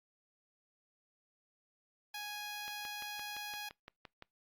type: tone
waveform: 10% pulse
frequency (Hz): 830.6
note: G#5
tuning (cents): 0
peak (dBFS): -33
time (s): 2.14-3.69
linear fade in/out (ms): 5
type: click train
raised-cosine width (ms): 0.3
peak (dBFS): -32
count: 10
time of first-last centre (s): 2.68-4.224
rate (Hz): 5.83
effects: noise-tail reverb RT60 0.2 s tail -25 dB re dry + Opus 48 kbps